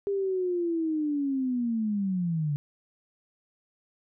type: linear sweep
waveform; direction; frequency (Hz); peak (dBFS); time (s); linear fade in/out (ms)
sine; down; 403.3 to 141.5; -25; 0.07-2.56; 0
effects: none